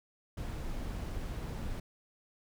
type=noise; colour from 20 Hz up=brown; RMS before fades=-38 dBFS; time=0.37-1.8 s; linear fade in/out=5 ms; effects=none